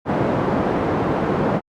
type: band-pass noise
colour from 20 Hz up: pink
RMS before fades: -20 dBFS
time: 0.05-1.61 s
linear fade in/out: 50 ms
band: 160 to 910 Hz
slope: 12 dB/octave
effects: Opus 48 kbps